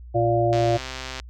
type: harmonic tone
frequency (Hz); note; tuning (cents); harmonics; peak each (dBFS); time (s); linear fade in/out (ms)
116.54; A#2; 0; 1 / 3 / 5 / 6; -23 / -23 / -23 / -23; 0.14-0.78; 20
type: click train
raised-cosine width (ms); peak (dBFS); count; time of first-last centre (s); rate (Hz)
0.2; -15; 88; 0.53-1.199; 130
effects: added 60 Hz sine -38 dBFS peak until 1.29 s